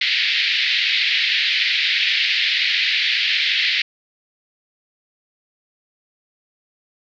pink band-pass noise, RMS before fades -19 dBFS, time 0.01-3.82 s, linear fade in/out 5 ms, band 1900 to 4400 Hz, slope 48 dB/octave, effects none

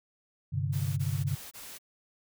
sine chord, G suspended fourth, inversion none, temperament equal, 98 / 130.81 / 146.83 Hz, G2 / C3 / D3, 0 / 0 / 0 cents, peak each -32 dBFS, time 0.52-1.36 s, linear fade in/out 20 ms
white noise bursts, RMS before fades -45 dBFS, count 4, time 0.72-1.786 s, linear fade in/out 20 ms, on 250 ms, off 22 ms
effects none

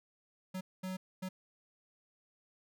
square tone bursts at uneven times, 186.4 Hz, F#3, 13 cents sharp, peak -38 dBFS, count 3, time 0.54-0.61 / 0.83-0.97 / 1.22-1.29 s, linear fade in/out 10 ms, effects none

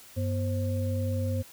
sine tone cluster, 96.9 / 244.7 / 528 Hz, G2 / B3 / C5, -20 / -16 / +16 cents, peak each -27 / -35 / -35 dBFS, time 0.16-1.43 s, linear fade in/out 20 ms, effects white hiss -51 dBFS RMS until 1.52 s

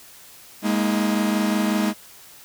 45% pulse chord, Ab suspended second, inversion none, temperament equal with one note detuned, 207.7 / 233.1 / 317.8 Hz, Ab3 / Bb3 / Eb4, 0 / 0 / +37 cents, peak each -21 / -26 / -26 dBFS, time 0.62-1.94 s, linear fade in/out 50 ms, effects white hiss -46 dBFS RMS until 2.44 s

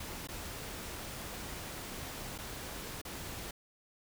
pink noise with dropouts, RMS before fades -43 dBFS, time 0-3.51 s, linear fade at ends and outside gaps 5 ms, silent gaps 0.273-0.286 / 2.38-2.385 / 3.016-3.05 s, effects none

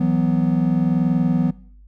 triangle chord, E suspended second, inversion none, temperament just, 164.81 / 185.42 / 247.2 Hz, E3 / F#3 / B3, 0 / +4 / +2 cents, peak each -18 dBFS, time 0-1.51 s, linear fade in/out 10 ms, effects noise-tail reverb RT60 0.6 s tail -21 dB re dry + added 50 Hz sine -43 dBFS peak until 1.87 s

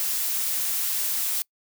blue noise, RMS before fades -26 dBFS, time 0-1.42 s, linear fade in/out 0 ms, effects noise-tail reverb RT60 0.1 s tail -26 dB re dry

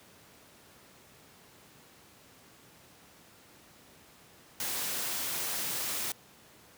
white noise, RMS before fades -34 dBFS, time 4.6-6.12 s, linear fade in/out 2 ms, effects pink hiss -57 dBFS RMS until 6.77 s + high-pass 100 Hz 12 dB/octave

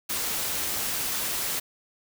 white noise, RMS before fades -29 dBFS, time 0.09-1.6 s, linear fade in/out 10 ms, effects none

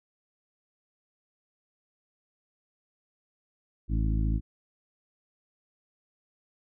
harmonic tone with a mistuned harmonic, 54.2 Hz, A1, 25 cents flat, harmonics 1 / 2 / 3 / 4 / 5 / 6, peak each -25 / -31 / -35 / -37 / -39 / -41 dBFS, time 3.88-4.41 s, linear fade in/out 50 ms, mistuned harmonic 6, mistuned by -33 cents, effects none

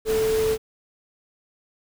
sine tone in noise, 440 Hz, A4, in tune, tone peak -19 dBFS, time 0.05-0.58 s, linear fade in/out 50 ms, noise pink, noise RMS -31 dBFS, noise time 0.05-0.58 s, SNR +9 dB, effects none

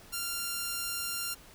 5% pulse tone, 1389 Hz, F6, 10 cents flat, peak -21 dBFS, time 0.12-1.35 s, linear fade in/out 20 ms, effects pink hiss -54 dBFS RMS until 1.54 s

